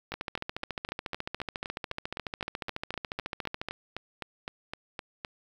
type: two click trains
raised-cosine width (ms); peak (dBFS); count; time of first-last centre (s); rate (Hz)
0.3; -19 / -17; 21 / 51; 0.12-5.248 / 0.14-3.686; 3.9 / 14.1
effects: 8-bit